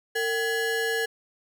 square ring-modulated tone, 615 Hz, D#5, 20 cents flat, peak -22 dBFS, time 0.15-1.06 s, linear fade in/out 10 ms, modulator 1070 Hz, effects none

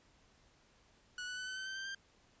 sawtooth tone with pitch steps, 1471 / 1486.4 / 1501.9 / 1517.6 / 1533.5 / 1549.5 / 1565.7 / 1582.1 Hz, F#6 / F#6 / F#6 / F#6 / G6 / G6 / G6 / G6, -11 / +7 / +25 / +43 / -38 / -21 / -3 / +16 cents, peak -37 dBFS, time 1.18-1.948 s, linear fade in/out 2 ms, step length 96 ms, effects pink hiss -68 dBFS RMS until 2.4 s + resampled to 16000 Hz

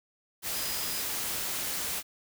sine tone in noise, 4978 Hz, D#8, in tune, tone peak -40 dBFS, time 0.52-1.05 s, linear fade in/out 50 ms, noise white, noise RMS -33 dBFS, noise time 0.42-2.03 s, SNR -10 dB, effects none

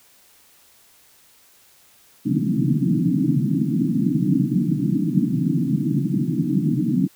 pink band-pass noise, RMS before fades -20 dBFS, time 2.25-7.08 s, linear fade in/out 20 ms, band 130 to 320 Hz, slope 96 dB/octave, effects white hiss -54 dBFS RMS until 7.15 s

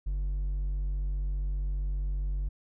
sine tone with hard clipping, 47.55 Hz, F#1, 48 cents sharp, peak -29 dBFS, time 0.06-2.49 s, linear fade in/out 10 ms, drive 3 dB, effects none

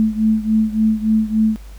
sine beating tone pair, 217.4 / 220.9 Hz, A3 / A3, -21 / +7 cents, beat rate 3.5 Hz, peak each -15 / -18 dBFS, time 0-1.56 s, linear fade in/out 0 ms, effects added 50 Hz sine -33 dBFS peak until 1.78 s + pink hiss -48 dBFS RMS until 1.78 s

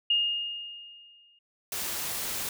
sine tone with exponential decay, 2839 Hz, F7, 28 cents sharp, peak -20 dBFS, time 0.1-1.39 s, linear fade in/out 5 ms, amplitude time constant 280 ms
white noise, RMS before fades -33 dBFS, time 1.72-2.49 s, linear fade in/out 2 ms
effects none

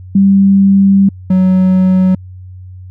sine / triangle tone pair in turn, 196 / 186.06 Hz, G3 / F#3, 0 / +10 cents, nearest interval minor second, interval 90 cents, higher first, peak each -4 dBFS, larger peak neither, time 0.15-1.09 / 1.3-2.15 s, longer first, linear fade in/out 5 ms, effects added 92 Hz sine -28 dBFS peak until 2.9 s

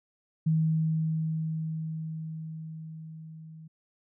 sine tone with level ramp, 159.2 Hz, D#3, 40 cents sharp, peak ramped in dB -21 to -44 dBFS, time 0.46-3.68 s, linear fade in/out 10 ms, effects none

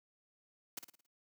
white noise with echo, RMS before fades -41 dBFS, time 0.77-0.79 s, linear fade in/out 5 ms, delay 55 ms, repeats 5, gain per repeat -7 dB, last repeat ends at 1.065 s, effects noise-tail reverb RT60 0.3 s tail -26 dB re dry + high-pass 100 Hz 12 dB/octave

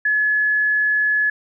sine tone, 1705 Hz, G#6, 45 cents sharp, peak -15 dBFS, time 0.05-1.3 s, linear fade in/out 5 ms, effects none

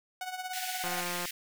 sawtooth tone with tremolo, 740 Hz, F#5, in tune, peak -29 dBFS, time 0.21-1.01 s, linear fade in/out 2 ms, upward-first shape triangle, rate 17 Hz, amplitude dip 75%
pink high-pass noise, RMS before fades -38 dBFS, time 0.53-1.31 s, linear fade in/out 5 ms, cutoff 1800 Hz, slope 48 dB/octave
click train, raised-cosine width 0.5 ms, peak -22 dBFS, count 74, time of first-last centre 0.84-1.255 s, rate 176 Hz
effects none

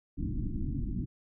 pink low-pass noise, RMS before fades -33 dBFS, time 0.17-1.06 s, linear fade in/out 20 ms, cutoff 330 Hz, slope 96 dB/octave, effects none

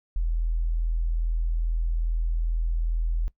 sine tone, 41.2 Hz, E1, in tune, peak -22 dBFS, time 0.16-3.28 s, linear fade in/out 0 ms, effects noise-tail reverb RT60 0.1 s tail -20 dB re dry

